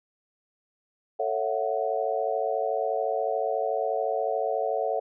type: chord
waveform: sine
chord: F# minor seventh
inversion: first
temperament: just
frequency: 444 / 555 / 666 / 740 Hz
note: A4 / C#5 / E5 / F#5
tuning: +16 / +2 / +18 / 0 cents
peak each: -30 dBFS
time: 1.19-5 s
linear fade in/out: 10 ms
effects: none

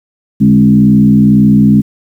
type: tone with frequency modulation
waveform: sine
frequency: 207.7 Hz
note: G#3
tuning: in tune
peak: -3 dBFS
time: 0.4-1.82 s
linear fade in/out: 20 ms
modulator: 62 Hz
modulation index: 0.98
effects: 7-bit

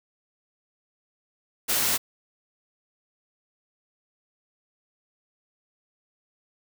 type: noise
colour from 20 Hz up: white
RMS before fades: -24 dBFS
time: 1.68-1.98 s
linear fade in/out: 20 ms
effects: none

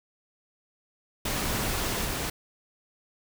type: noise with level steps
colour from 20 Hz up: pink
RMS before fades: -29 / -31 dBFS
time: 1.25-2.3 s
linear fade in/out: 5 ms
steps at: 2.05 s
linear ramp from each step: 2 ms
effects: none

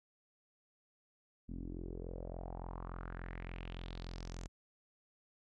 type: tone with low-pass filter sweep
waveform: sawtooth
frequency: 43.48 Hz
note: F1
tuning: 7 cents flat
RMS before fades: -45 dBFS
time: 1.48-4.48 s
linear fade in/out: 20 ms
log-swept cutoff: 240 to 7200 Hz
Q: 3.7
effects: none

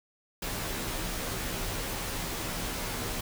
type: noise with comb filter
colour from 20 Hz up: pink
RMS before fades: -34 dBFS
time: 0.42-3.21 s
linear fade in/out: 5 ms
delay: 14 ms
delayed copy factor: -0.75
effects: none

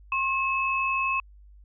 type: tone pair together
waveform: sine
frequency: 1073 / 2588 Hz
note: C6 / E7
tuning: +43 / -32 cents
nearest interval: octave + minor third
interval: 1525 cents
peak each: -26 dBFS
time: 0.12-1.2 s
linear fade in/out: 2 ms
effects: added 50 Hz sine -48 dBFS peak until 1.64 s

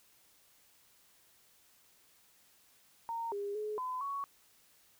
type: tone with pitch steps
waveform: sine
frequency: 921 / 404.8 / 424.9 / 1014 / 1116 Hz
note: A#5 / G#4 / G#4 / B5 / C#6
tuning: -21 / -44 / +40 / +45 / +11 cents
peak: -35 dBFS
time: 3.09-4.24 s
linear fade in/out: 0 ms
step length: 230 ms
effects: white hiss -66 dBFS RMS until 4.99 s

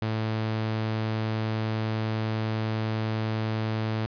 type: tone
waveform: sawtooth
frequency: 110 Hz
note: A2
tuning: in tune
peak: -22 dBFS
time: 0.02-4.06 s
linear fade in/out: 0 ms
effects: resampled to 11025 Hz + 10-bit

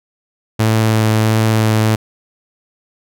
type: tone with vibrato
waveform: sawtooth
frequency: 110 Hz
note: A2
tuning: in tune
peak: -7 dBFS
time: 0.59-1.96 s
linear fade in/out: 10 ms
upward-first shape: sine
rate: 1.5 Hz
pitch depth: 10 cents each way
effects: none

